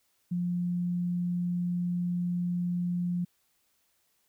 sine tone, 176.2 Hz, F3, 16 cents sharp, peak -27 dBFS, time 0.31-3.25 s, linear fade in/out 10 ms, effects white hiss -72 dBFS RMS until 4.28 s

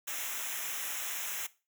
white noise with comb filter, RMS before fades -37 dBFS, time 0.07-1.47 s, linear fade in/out 10 ms, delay 0.22 ms, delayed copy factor -0.95, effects noise-tail reverb RT60 0.3 s tail -18 dB re dry

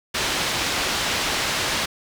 white low-pass noise, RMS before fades -24 dBFS, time 0.14-1.86 s, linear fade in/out 10 ms, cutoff 4500 Hz, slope 12 dB/octave, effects none

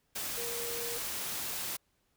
sine tone in noise, 471.4 Hz, A#4, 19 cents sharp, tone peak -40 dBFS, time 0.37-0.98 s, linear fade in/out 10 ms, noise white, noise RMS -37 dBFS, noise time 0.15-1.77 s, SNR -6 dB, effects pink hiss -75 dBFS RMS until 2.16 s

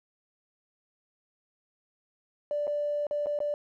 triangle tone with dropouts, 587 Hz, D5, 1 cent flat, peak -23 dBFS, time 2.51-3.54 s, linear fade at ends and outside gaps 1 ms, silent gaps 2.67-2.677 / 3.068-3.11 / 3.26-3.268 / 3.389-3.403 s, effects tanh soft clip ceiling -25 dBFS

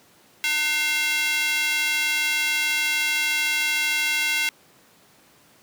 square tone with high-pass filter, 302.2 Hz, D4, 50 cents sharp, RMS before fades -23 dBFS, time 0.44-4.49 s, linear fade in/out 0 ms, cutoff 2300 Hz, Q 2.5, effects pink hiss -55 dBFS RMS until 5.62 s + high-pass 150 Hz 12 dB/octave

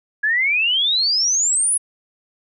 sine exponential sweep, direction up, 1661.2 to 10548 Hz, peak -15 dBFS, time 0.23-1.78 s, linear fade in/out 10 ms, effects none

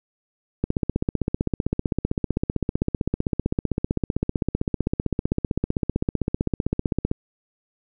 click train, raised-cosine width 3 ms, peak -8 dBFS, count 102, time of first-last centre 0.64-7.114 s, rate 15.6 Hz, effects none

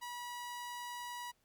sawtooth tone, 970 Hz, B5, 31 cents flat, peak -38 dBFS, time 0.01-1.32 s, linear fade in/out 20 ms, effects pink hiss -75 dBFS RMS until 1.44 s + MP3 96 kbps

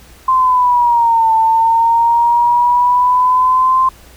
sine exponential two-way sweep, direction down then up, 1046.5 to 890 to 1046.5 Hz, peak -8 dBFS, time 0.28-3.89 s, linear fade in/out 5 ms, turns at 1.34 s, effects added 60 Hz sine -43 dBFS peak until 4.16 s + pink hiss -43 dBFS RMS until 4.16 s

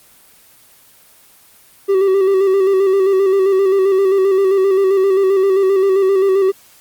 triangle tone with vibrato, 386.3 Hz, G4, 25 cents flat, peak -8 dBFS, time 1.88-6.52 s, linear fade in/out 20 ms, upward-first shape square, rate 7.6 Hz, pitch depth 38 cents each way, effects white hiss -47 dBFS RMS until 6.8 s + Opus 24 kbps

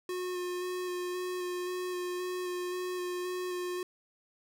square tone with vibrato, 360.9 Hz, F#4, 43 cents flat, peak -34 dBFS, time 0.09-3.83 s, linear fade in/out 2 ms, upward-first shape square, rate 1.9 Hz, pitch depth 12 cents each way, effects none

